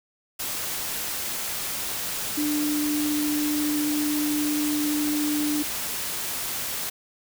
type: tone in noise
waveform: sine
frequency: 297.6 Hz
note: D4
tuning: 23 cents sharp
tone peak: -23 dBFS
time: 2.37-5.63 s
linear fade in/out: 10 ms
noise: white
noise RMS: -30 dBFS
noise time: 0.39-6.9 s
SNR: +4 dB
effects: none